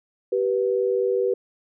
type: tone pair together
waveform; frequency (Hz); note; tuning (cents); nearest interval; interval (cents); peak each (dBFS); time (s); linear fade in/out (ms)
sine; 387.9 / 487.7; G4 / B4; -18 / -22; major third; 396; -22 / -22; 0.32-1.34; 5
effects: none